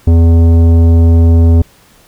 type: tone with tanh clipping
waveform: triangle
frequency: 83.3 Hz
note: E2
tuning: 19 cents sharp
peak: -5 dBFS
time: 0.07-1.62 s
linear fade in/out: 5 ms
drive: 17 dB
effects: pink hiss -45 dBFS RMS until 2.07 s